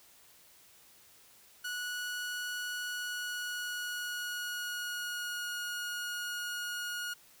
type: tone with pitch glide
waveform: sawtooth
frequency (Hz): 1466 to 1440.8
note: F#6 to F#6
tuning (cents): -16 to -46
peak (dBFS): -32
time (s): 1.64-7.14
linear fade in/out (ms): 10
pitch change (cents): -30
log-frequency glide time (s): 2.81-5.55
effects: white hiss -60 dBFS RMS until 7.4 s